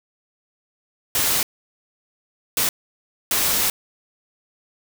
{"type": "noise bursts at uneven times", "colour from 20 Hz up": "white", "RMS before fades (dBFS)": -20, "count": 3, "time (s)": [[1.15, 1.43], [2.57, 2.69], [3.31, 3.7]], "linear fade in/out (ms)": 2, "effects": []}